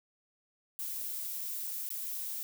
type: noise with dropouts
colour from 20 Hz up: violet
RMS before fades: -38 dBFS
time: 0.79-2.43 s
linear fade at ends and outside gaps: 0 ms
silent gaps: 1.89-1.904 s
effects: none